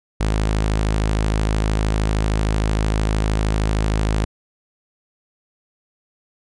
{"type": "tone", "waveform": "sawtooth", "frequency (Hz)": 53.1, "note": "G#1", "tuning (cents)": 39, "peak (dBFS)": -13, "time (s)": [0.2, 4.25], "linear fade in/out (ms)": 10, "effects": ["resampled to 22050 Hz"]}